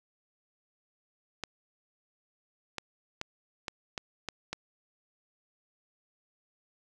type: clicks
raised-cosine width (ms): 0.2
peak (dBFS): -17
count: 7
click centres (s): 1.437 / 2.783 / 3.214 / 3.682 / 3.978 / 4.287 / 4.53
effects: none